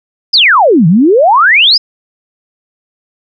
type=exponential two-way sweep; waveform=sine; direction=down then up; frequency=5274 to 152.7 to 5274 Hz; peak=-3 dBFS; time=0.33-1.78 s; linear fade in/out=10 ms; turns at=0.87 s; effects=none